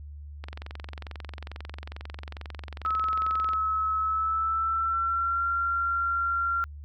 click train, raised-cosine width 0.3 ms, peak -23 dBFS, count 70, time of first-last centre 0.44-3.534 s, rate 22.3 Hz
sine tone with pitch glide, 1292 to 1376.8 Hz, E6 to F6, -35 to -25 cents, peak -24 dBFS, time 2.85-6.64 s, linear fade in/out 0 ms, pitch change +110 cents, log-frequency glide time 3.99-5.45 s
effects added 73 Hz sine -39 dBFS peak until 6.84 s

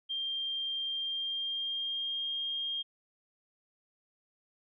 sine tone with pitch glide, 3185 to 3222 Hz, G7 to G7, +27 to +47 cents, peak -32 dBFS, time 0.09-2.83 s, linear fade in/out 20 ms, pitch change +20 cents, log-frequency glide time 0.87-2.26 s, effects none

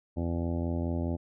harmonic tone, 84.7 Hz, E2, 48 cents sharp, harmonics 1 / 2 / 3 / 4 / 5 / 6 / 7 / 8 / 9 / 10, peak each -31 / -36 / -34 / -38 / -47 / -45 / -41 / -51 / -49 / -51 dBFS, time 0.16-1.17 s, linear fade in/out 20 ms, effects none

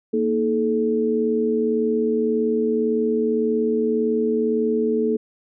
sine tone cluster, 232.6 / 314.4 / 431.9 Hz, A#3 / D#4 / A4, -4 / +18 / -32 cents, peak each -22 / -27 / -20 dBFS, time 0.13-5.17 s, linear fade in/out 10 ms, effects none

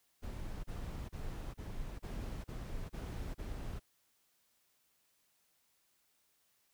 brown noise bursts, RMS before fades -42 dBFS, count 8, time 0.22-3.797 s, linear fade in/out 20 ms, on 420 ms, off 31 ms, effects white hiss -75 dBFS RMS until 6.73 s

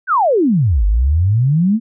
sine exponential two-way sweep, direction down then up, 1603 to 47.67 to 234.6 Hz, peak -10 dBFS, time 0.07-1.8 s, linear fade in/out 50 ms, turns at 0.85 s, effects none

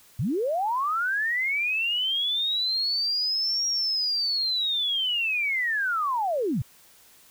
sine linear two-way sweep, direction up then down, 94.7 to 5650 to 94.7 Hz, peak -23 dBFS, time 0.19-6.62 s, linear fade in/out 5 ms, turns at 3.67 s, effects white hiss -55 dBFS RMS until 7.3 s

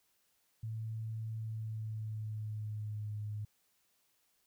sine tone with pitch glide, 111.1 to 105.35 Hz, A2 to G#2, +17 to +25 cents, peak -37 dBFS, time 0.63-3.45 s, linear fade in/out 5 ms, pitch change -92 cents, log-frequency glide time 1.36-3.14 s, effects white hiss -75 dBFS RMS until 4.46 s

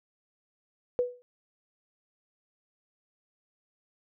sine tone with exponential decay, 492.1 Hz, B4, 6 cents flat, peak -20 dBFS, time 0.99-1.22 s, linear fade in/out 0 ms, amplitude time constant 49 ms, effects none

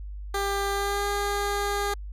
15% pulse tone with pitch glide, 398.1 to 405.5 Hz, G4 to G#4, +27 to -41 cents, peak -19 dBFS, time 0.34-1.94 s, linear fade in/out 5 ms, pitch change +32 cents, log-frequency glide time 0.71-1.06 s, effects added 50 Hz sine -34 dBFS peak until 2.12 s + resampled to 32000 Hz

